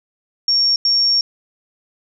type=tone bursts at uneven times; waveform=sine; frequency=5520 Hz; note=F8; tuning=21 cents flat; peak=-12 dBFS; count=2; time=0.48-0.76 / 0.85-1.21 s; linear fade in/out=2 ms; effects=none